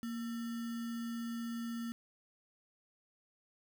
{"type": "tone with sample-and-hold", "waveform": "sine", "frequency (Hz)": 233.1, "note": "A#3", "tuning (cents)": 0, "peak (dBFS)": -37, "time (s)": [0.03, 1.92], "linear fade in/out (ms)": 0, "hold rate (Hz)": 1575, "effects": []}